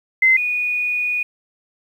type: tone pair in turn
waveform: sine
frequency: 2064 / 2464 Hz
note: C7 / D#7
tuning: -24 / -17 cents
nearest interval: minor third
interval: 307 cents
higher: second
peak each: -10 / -18 dBFS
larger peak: first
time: 0.22-0.37 / 0.37-1.23 s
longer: second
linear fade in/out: 5 ms
effects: 8-bit